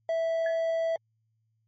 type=tone; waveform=triangle; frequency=657 Hz; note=E5; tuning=6 cents flat; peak=-23 dBFS; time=0.09-0.96 s; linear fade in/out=2 ms
type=tone with exponential decay; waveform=sine; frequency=1706 Hz; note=G#6; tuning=46 cents sharp; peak=-31 dBFS; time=0.46-0.64 s; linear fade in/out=2 ms; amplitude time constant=37 ms
effects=added 111 Hz sine -70 dBFS peak until 1.67 s + MP3 32 kbps